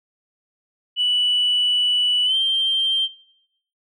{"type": "tone with pitch glide", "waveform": "sine", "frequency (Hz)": [2960, 3154], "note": ["F#7", "G7"], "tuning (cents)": [0, 10], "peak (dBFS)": -15, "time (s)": [0.96, 3.09], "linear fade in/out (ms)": 50, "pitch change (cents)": 110, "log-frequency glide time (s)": [2.25, 2.36], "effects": ["noise-tail reverb RT60 0.7 s tail -17 dB re dry", "tanh soft clip ceiling -12 dBFS"]}